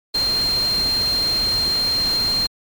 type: tone in noise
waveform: sine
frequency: 4186 Hz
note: C8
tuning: in tune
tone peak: -17 dBFS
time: 0.14-2.47 s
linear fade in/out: 10 ms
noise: pink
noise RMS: -29 dBFS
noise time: 0.14-2.47 s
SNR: +9 dB
effects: MP3 96 kbps